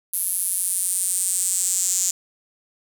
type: tone with high-pass filter sweep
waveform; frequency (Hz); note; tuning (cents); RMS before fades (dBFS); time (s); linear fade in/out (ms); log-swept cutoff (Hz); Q
square; 92; F#2; -9; -23; 0.13-2.11; 5; 11000 to 7100; 5.8
effects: none